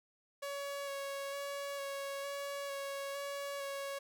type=tone with vibrato; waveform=sawtooth; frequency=559 Hz; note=C#5; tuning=14 cents sharp; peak=-35 dBFS; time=0.42-3.99 s; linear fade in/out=10 ms; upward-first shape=square; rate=1.1 Hz; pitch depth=12 cents each way; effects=none